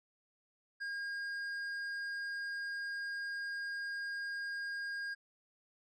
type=tone with hard clipping; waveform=sine; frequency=1621 Hz; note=G#6; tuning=42 cents flat; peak=-39 dBFS; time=0.8-5.15 s; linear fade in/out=20 ms; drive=6 dB; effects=resampled to 24000 Hz